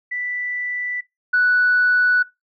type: tone pair in turn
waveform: sine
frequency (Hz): 1975.5 / 1480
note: B6 / F#6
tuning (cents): 0 / 0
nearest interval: perfect fourth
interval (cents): 500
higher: first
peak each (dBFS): -23 / -12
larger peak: second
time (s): 0.11-1.01 / 1.33-2.23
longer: neither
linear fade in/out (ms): 10
effects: noise-tail reverb RT60 0.2 s tail -20 dB re dry + tanh soft clip ceiling -9 dBFS